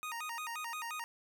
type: tone with vibrato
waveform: 25% pulse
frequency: 1075 Hz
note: C6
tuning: 47 cents sharp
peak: -35 dBFS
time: 0.03-1.04 s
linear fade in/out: 0 ms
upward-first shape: square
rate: 5.7 Hz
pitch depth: 250 cents each way
effects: none